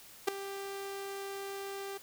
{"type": "tone with ADSR envelope", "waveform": "sawtooth", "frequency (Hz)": 394.3, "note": "G4", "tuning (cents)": 10, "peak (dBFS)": -19, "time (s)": [0.27, 1.98], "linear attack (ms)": 14, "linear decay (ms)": 4, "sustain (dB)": -16, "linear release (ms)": 11, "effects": ["white hiss -54 dBFS RMS until 2.02 s"]}